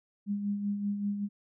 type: tone with tremolo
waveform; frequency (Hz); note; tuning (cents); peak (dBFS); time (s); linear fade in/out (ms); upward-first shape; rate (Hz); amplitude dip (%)
sine; 203.3; G#3; -37; -27; 0.26-1.29; 50; sine; 5.2; 50
effects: none